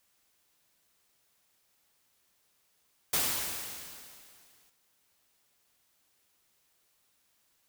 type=noise with exponential decay; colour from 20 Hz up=white; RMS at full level=-27 dBFS; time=3.13-4.7 s; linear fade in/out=5 ms; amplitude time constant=340 ms; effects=white hiss -72 dBFS RMS until 7.68 s